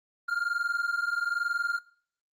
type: tone pair together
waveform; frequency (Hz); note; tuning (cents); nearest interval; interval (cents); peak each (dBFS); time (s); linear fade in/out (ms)
triangle; 1392 / 1413.1; F6 / F6; -6 / +20; unison; 26; -28; 0.28-1.79; 10
effects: noise-tail reverb RT60 0.5 s tail -21 dB re dry + Opus 24 kbps